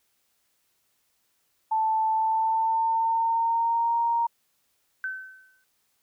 sine tone with pitch glide, 880 to 932.3 Hz, A5 to A#5, 0 to 0 cents, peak -21 dBFS, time 1.71-4.27 s, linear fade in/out 10 ms, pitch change +100 cents, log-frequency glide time 2.11-3.96 s
sine tone with exponential decay, 1530 Hz, G6, 42 cents flat, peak -26 dBFS, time 5.04-5.64 s, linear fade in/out 1 ms, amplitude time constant 130 ms
effects white hiss -71 dBFS RMS until 6.02 s

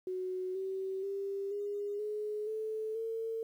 sine tone with pitch steps, 370 / 382.4 / 395.2 / 408.4 / 422.1 / 436.2 / 450.8 Hz, F#4 / G4 / G4 / G#4 / G#4 / A4 / A4, 0 / -43 / +14 / -29 / +28 / -15 / +42 cents, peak -34 dBFS, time 0.07-3.43 s, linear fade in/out 2 ms, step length 480 ms, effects 11-bit

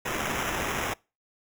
white noise with sample-and-hold, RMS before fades -30 dBFS, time 0.05-0.94 s, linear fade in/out 10 ms, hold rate 4410 Hz, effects noise-tail reverb RT60 0.3 s tail -25 dB re dry

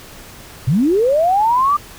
sine linear sweep, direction up, 110.1 to 1200 Hz, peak -11 dBFS, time 0.67-1.77 s, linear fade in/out 10 ms, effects pink hiss -38 dBFS RMS until 1.98 s

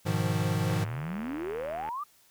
square chord, F half-diminished seventh, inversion first, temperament equal, 103.83 / 123.47 / 155.56 / 174.61 Hz, Ab2 / Cb3 / Eb3 / F3, 0 / 0 / 0 / 0 cents, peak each -31 / -34 / -32 / -33 dBFS, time 0.05-0.85 s, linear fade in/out 20 ms
click train, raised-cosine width 0.5 ms, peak -25 dBFS, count 95, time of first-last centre 0.7-1.888 s, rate 79.1 Hz
sine exponential sweep, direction up, 98 to 1237 Hz, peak -32 dBFS, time 0.82-2.04 s, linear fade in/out 10 ms
effects white hiss -62 dBFS RMS until 2.3 s

